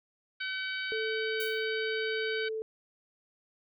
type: harmonic tone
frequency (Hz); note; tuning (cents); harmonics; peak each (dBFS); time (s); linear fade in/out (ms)
760; F#5; +46; 2 / 3 / 4 / 5 / 6; -35 / -39 / -41 / -43 / -45; 0.4-2.49; 10
type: tone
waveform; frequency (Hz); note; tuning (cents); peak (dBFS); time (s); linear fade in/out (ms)
sine; 440; A4; 0; -32; 0.92-2.62; 0
type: noise with exponential decay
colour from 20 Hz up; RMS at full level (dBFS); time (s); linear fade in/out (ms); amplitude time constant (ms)
violet; -38; 1.4-1.69; 2; 63
effects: none